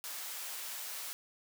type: high-pass noise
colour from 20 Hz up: white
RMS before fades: -42 dBFS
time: 0.04-1.13 s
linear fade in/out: 0 ms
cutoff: 630 Hz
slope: 12 dB/octave
effects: none